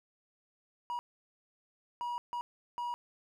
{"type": "tone bursts at uneven times", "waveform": "triangle", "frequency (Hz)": 962, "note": "B5", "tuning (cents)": -46, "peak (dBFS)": -32, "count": 4, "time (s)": [[0.9, 0.99], [2.01, 2.18], [2.33, 2.41], [2.78, 2.94]], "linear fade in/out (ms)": 0, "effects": []}